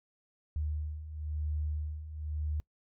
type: beating tone pair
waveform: sine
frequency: 75.2 / 76.19 Hz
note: D2 / D#2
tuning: +42 / -36 cents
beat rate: 0.99 Hz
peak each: -39 / -34 dBFS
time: 0.56-2.6 s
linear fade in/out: 0 ms
effects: noise-tail reverb RT60 0.1 s tail -24 dB re dry